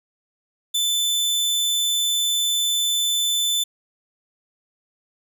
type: tone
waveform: sawtooth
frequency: 3520 Hz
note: A7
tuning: in tune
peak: -16 dBFS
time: 0.74-3.64 s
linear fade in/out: 10 ms
effects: none